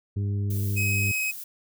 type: harmonic tone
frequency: 100.9 Hz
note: G#2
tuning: 49 cents flat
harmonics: 1 / 2 / 3 / 4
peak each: -24 / -36 / -42 / -43 dBFS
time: 0.16-1.12 s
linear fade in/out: 10 ms
type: noise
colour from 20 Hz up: violet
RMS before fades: -38 dBFS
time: 0.5-1.44 s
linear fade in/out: 5 ms
type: tone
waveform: 45% pulse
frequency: 2538 Hz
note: D#7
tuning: 34 cents sharp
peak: -25 dBFS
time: 0.76-1.32 s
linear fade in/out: 20 ms
effects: none